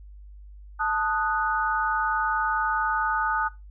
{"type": "chord", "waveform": "sine", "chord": "D# diminished", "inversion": "second", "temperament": "equal", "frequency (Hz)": [880, 1244.5, 1480], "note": ["A5", "D#6", "F#6"], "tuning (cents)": [0, 0, 0], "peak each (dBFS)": -27, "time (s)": [0.79, 3.49], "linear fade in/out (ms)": 20, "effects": ["noise-tail reverb RT60 0.2 s tail -17 dB re dry", "added 50 Hz sine -42 dBFS peak until 3.7 s"]}